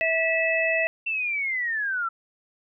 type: harmonic tone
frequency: 652 Hz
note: E5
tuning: 19 cents flat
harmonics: 1 / 3 / 4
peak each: -25 / -25 / -25 dBFS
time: 0.01-0.87 s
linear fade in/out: 0 ms
type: linear sweep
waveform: sine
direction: down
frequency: 2705 to 1318.5 Hz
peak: -24 dBFS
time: 1.06-2.09 s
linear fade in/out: 10 ms
effects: none